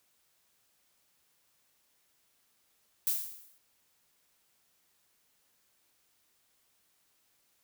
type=noise with exponential decay; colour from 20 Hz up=violet; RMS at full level=-27 dBFS; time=3.07-3.58 s; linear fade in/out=0 ms; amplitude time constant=110 ms; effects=white hiss -72 dBFS RMS until 7.63 s